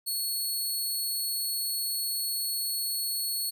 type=tone; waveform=15% pulse; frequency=4368 Hz; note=C#8; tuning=26 cents flat; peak=-22 dBFS; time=0.06-3.51 s; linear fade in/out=20 ms; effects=none

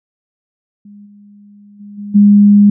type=tone with level steps; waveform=sine; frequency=204.5 Hz; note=G#3; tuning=26 cents flat; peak=-34 / -38 / -30 / -23 / -3 dBFS; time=0.85-2.7 s; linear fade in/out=5 ms; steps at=1.05 / 1.79 / 1.97 / 2.14 s; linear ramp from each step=20 ms; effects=none

